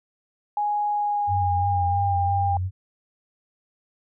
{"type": "tone with pitch glide", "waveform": "sine", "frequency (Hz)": [830, 799.4], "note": ["G#5", "G5"], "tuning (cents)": [-1, 34], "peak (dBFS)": -21, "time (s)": [0.57, 2.57], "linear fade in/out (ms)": 2, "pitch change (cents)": -65, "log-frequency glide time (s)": [0.9, 2.18]}
{"type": "tone with vibrato", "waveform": "sine", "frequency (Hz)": 92.9, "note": "F#2", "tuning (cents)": 7, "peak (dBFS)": -23, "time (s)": [1.27, 2.71], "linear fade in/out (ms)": 50, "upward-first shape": "sine", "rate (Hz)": 2.9, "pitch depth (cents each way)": 53}
{"effects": []}